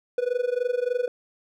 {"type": "tone with amplitude modulation", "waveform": "triangle", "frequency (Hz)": 492.4, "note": "B4", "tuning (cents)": -5, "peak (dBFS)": -17, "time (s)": [0.18, 1.08], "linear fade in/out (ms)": 2, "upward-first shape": "sine", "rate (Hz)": 23.4, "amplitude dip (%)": 90, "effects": []}